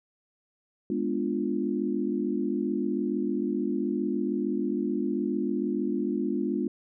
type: chord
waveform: sine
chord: G# diminished seventh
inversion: none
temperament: equal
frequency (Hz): 207.7 / 246.9 / 293.7 / 349.2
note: G#3 / B3 / D4 / F4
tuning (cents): 0 / 0 / 0 / 0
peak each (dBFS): -31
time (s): 0.9-6.68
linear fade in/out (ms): 2
effects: none